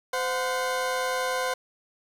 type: tone pair together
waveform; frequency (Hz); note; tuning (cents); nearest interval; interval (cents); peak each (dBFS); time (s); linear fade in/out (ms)
20% pulse; 514 / 726; C5 / F#5; -31 / -33; tritone; 598; -22 / -27; 0.13-1.54; 5
effects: low-pass 12000 Hz 12 dB/octave + 8-bit